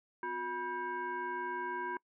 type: tone with frequency modulation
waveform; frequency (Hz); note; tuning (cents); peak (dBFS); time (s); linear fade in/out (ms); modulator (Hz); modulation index
sine; 974; B5; -24; -35; 0.23-1.97; 2; 614; 1.1
effects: noise-tail reverb RT60 0.1 s tail -25 dB re dry